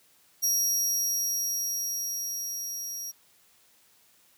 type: tone with level ramp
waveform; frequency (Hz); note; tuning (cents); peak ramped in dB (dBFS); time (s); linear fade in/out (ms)
sawtooth; 5670; F8; +25; -20 to -32; 0.42-3.12; 20
effects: white hiss -62 dBFS RMS until 4.37 s + high-pass 60 Hz 12 dB/octave